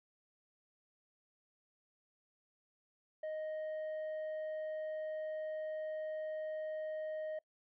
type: tone with tanh clipping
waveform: sine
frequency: 622.3 Hz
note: D#5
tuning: in tune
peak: -39 dBFS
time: 3.23-7.39 s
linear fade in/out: 5 ms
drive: 4 dB
effects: noise-tail reverb RT60 0.1 s tail -24 dB re dry